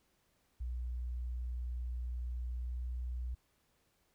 sine tone with pitch glide, 60.9 to 61.43 Hz, B1 to B1, -24 to -9 cents, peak -36 dBFS, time 0.6-3.35 s, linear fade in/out 10 ms, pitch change +15 cents, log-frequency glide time 2.57-2.79 s, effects pink hiss -75 dBFS RMS until 4.14 s

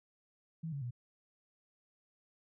sine tone with pitch steps, 162.4 / 140.56 / 121.66 Hz, E3 / C#3 / B2, -26 / +24 / -26 cents, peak -37 dBFS, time 0.63-0.909 s, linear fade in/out 10 ms, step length 93 ms, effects none

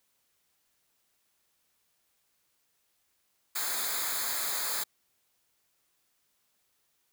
white noise with comb filter, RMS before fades -32 dBFS, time 3.55-4.84 s, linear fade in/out 10 ms, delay 0.35 ms, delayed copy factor -0.8, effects white hiss -74 dBFS RMS until 7.12 s

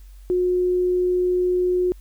sine tone, 361.4 Hz, F#4, 41 cents flat, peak -17 dBFS, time 0.3-1.92 s, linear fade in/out 0 ms, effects added 47 Hz sine -40 dBFS peak until 2 s + white hiss -59 dBFS RMS until 2 s

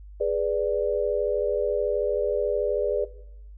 sine chord, G# diminished, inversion none, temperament equal, 415.3 / 493.9 / 587.3 Hz, G#4 / B4 / D5, 0 / 0 / 0 cents, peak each -26 dBFS, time 0.2-3.05 s, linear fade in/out 10 ms, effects noise-tail reverb RT60 0.8 s tail -18 dB re dry + added 50 Hz sine -41 dBFS peak until 3.57 s

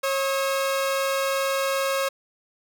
sawtooth tone pair together, 544 / 1276.8 Hz, C#5 / D#6, -33 / +44 cents, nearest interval octave + minor third, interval 1477 cents, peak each -19 / -27 dBFS, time 0.03-2.09 s, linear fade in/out 10 ms, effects none

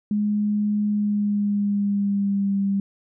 sine tone with pitch glide, 208.4 to 197.61 Hz, G#3 to G3, +6 to +14 cents, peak -19 dBFS, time 0.11-2.8 s, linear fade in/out 2 ms, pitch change -92 cents, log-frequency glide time 0.88-2.57 s, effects none

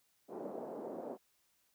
white band-pass noise, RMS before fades -44 dBFS, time 0.28-1.18 s, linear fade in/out 50 ms, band 230 to 650 Hz, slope 24 dB/octave, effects white hiss -75 dBFS RMS until 1.74 s

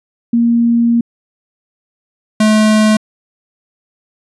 sine / square tone pair in turn, 234.4 / 215.3 Hz, A#3 / A3, +10 / -37 cents, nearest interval minor second, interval 147 cents, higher first, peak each -8 dBFS, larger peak neither, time 0.33-1.01 / 2.4-2.97 s, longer first, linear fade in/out 5 ms, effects resampled to 24000 Hz

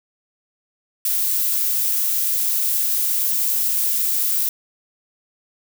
violet noise, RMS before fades -20 dBFS, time 1.05-4.49 s, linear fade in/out 2 ms, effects none

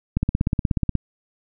click train, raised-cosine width 5 ms, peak -7 dBFS, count 14, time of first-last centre 0.17-0.953 s, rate 16.6 Hz, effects none

